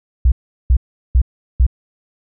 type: tone bursts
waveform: sine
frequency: 61.74 Hz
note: B1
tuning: in tune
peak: -7 dBFS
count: 4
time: 0.25-1.666 s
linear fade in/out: 5 ms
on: 69 ms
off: 380 ms
effects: none